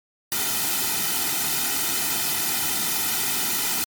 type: noise with comb filter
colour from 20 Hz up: white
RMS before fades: -24 dBFS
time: 0.32-3.84 s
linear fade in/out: 0 ms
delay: 1.8 ms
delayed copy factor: -1
effects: MP3 96 kbps